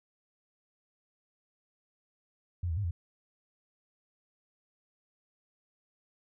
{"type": "tone with pitch steps", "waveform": "sine", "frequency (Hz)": [88, 80.7, 102.3, 85.3], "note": ["F2", "E2", "G#2", "F2"], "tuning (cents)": [14, -36, -26, -40], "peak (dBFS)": -29, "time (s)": [2.63, 2.91], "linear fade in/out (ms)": 5, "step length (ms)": 70, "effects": []}